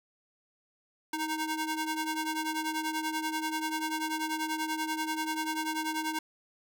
sawtooth ring-modulated tone, 622.3 Hz, D#5, in tune, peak -24 dBFS, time 1.13-6.19 s, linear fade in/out 5 ms, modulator 306 Hz, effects none

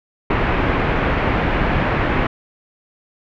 pink low-pass noise, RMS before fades -18 dBFS, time 0.3-2.27 s, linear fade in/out 5 ms, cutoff 2400 Hz, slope 24 dB/octave, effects none

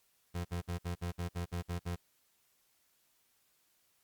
30% pulse tone bursts, 87.31 Hz, F2, in tune, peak -32 dBFS, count 10, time 0.34-1.962 s, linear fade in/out 20 ms, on 110 ms, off 58 ms, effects white hiss -73 dBFS RMS until 4.03 s + Opus 48 kbps

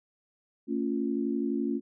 sine chord, A augmented, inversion none, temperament equal with one note detuned, 225.5 / 277.2 / 349.2 Hz, A3 / C#4 / E#4, +43 / 0 / 0 cents, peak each -31 / -30 / -33 dBFS, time 0.67-1.81 s, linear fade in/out 50 ms, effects none

